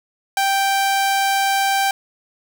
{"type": "tone", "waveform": "sawtooth", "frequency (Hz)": 784, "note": "G5", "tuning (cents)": 0, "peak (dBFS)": -12, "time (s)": [0.37, 1.91], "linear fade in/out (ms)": 2, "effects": []}